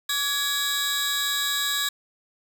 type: tone cluster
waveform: sawtooth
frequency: 1150 / 1676 / 3807 / 3982 Hz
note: D6 / G#6 / A#7 / B7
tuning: -37 / +15 / +36 / +14 cents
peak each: -30 / -25 / -23 / -30 dBFS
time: 0.09-1.89 s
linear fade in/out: 5 ms
effects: none